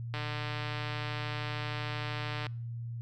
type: click train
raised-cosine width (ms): 0.3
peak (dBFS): -21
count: 350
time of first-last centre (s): 0.14-2.467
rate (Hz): 150
effects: noise-tail reverb RT60 0.5 s tail -25 dB re dry + added 117 Hz sine -36 dBFS peak until 3.01 s